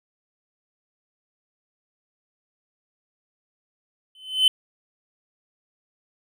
triangle tone with exponential growth, 3047 Hz, G7, 50 cents flat, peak -9 dBFS, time 4.15-4.48 s, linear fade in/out 2 ms, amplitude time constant 70 ms, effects none

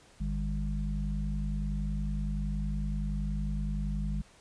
harmonic tone, 50.7 Hz, G#1, 41 cents flat, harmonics 1 / 3 / 4, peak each -31 / -36 / -37 dBFS, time 0.2-4.22 s, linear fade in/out 10 ms, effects pink hiss -59 dBFS RMS until 4.4 s + resampled to 22050 Hz

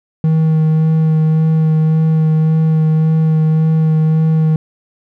triangle tone with vibrato, 158.2 Hz, D#3, 29 cents sharp, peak -7 dBFS, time 0.24-4.56 s, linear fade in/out 2 ms, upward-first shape sine, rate 1.8 Hz, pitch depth 13 cents each way, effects none

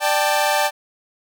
sawtooth chord, D suspended fourth, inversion none, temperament equal with one note detuned, 593.1 / 784 / 880 Hz, D5 / G5 / A5, +17 / 0 / 0 cents, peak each -17 dBFS, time 0-0.71 s, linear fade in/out 50 ms, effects none

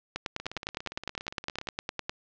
two click trains, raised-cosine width 0.2 ms, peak -21 / -13 dBFS, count 23 / 20, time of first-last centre 0.4-1.672 / 0.16-2.095 s, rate 17.3 / 9.82 Hz, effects low-pass 5000 Hz 12 dB/octave

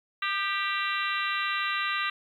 harmonic tone with a mistuned harmonic, 392 Hz, G4, in tune, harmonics 3 / 4 / 5 / 6 / 7 / 8 / 9 / 10, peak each -31 / -34 / -33 / -38 / -34 / -41 / -42 / -37 dBFS, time 0.22-2.1 s, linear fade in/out 5 ms, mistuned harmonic 3, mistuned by +38 cents, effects 10-bit

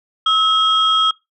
sine tone pair together, 1291 / 3259 Hz, E6 / G#7, -37 / -33 cents, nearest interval octave + major third, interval 1604 cents, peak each -14 dBFS, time 0.26-1.11 s, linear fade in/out 5 ms, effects noise-tail reverb RT60 0.2 s tail -22 dB re dry + tanh soft clip ceiling -5 dBFS

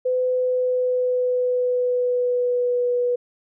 sine tone with pitch glide, 506 to 489.3 Hz, B4 to B4, +42 to -16 cents, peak -18 dBFS, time 0.05-3.16 s, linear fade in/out 10 ms, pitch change -58 cents, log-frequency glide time 0.26-2.91 s, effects none

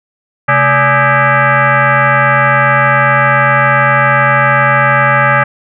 sine tone with frequency modulation, 221.2 Hz, A3, 9 cents sharp, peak -6 dBFS, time 0.48-5.44 s, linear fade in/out 10 ms, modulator 355 Hz, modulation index 5.2, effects none

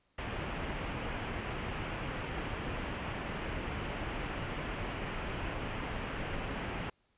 pink low-pass noise, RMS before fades -38 dBFS, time 0.18-6.9 s, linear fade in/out 5 ms, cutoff 3100 Hz, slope 48 dB/octave, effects pink hiss -74 dBFS RMS until 7.17 s + resampled to 8000 Hz

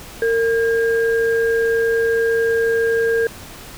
sine tone pair together, 457.7 / 1615 Hz, A#4 / G#6, -32 / -49 cents, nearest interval octave + minor seventh, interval 2183 cents, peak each -15 / -22 dBFS, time 0.22-3.27 s, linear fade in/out 2 ms, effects pink hiss -37 dBFS RMS until 3.77 s

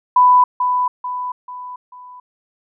sine tone with echo, 995 Hz, B5, 13 cents sharp, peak -7 dBFS, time 0.16-0.44 s, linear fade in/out 5 ms, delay 440 ms, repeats 4, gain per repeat -7 dB, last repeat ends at 2.2 s, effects none

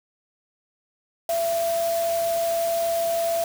sine tone in noise, 672 Hz, E5, 33 cents sharp, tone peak -21 dBFS, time 1.29-3.44 s, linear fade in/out 2 ms, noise white, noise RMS -34 dBFS, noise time 1.29-3.44 s, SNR +10 dB, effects none

